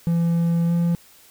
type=tone with pitch glide; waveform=triangle; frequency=168.8 to 170.86 Hz; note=E3 to F3; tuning=+41 to -38 cents; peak=-15 dBFS; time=0.07-0.95 s; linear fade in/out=0 ms; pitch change=+21 cents; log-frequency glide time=0.67-0.72 s; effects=white hiss -51 dBFS RMS until 1.3 s